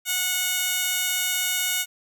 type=tone with high-pass filter; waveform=15% pulse; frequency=732 Hz; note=F#5; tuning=19 cents flat; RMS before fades=-25 dBFS; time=0.05-1.86 s; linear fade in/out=50 ms; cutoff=3100 Hz; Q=0.56; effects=none